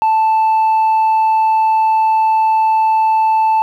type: tone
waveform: sine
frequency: 880 Hz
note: A5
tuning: in tune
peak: -7 dBFS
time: 0.02-3.62 s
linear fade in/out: 0 ms
effects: tanh soft clip ceiling -9 dBFS + 8-bit